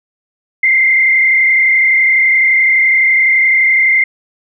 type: tone with frequency modulation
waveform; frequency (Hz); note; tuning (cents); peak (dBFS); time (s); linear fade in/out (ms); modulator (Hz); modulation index
sine; 2093; C7; 0; -7; 0.63-4.04; 5; 31.8; 1.6
effects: none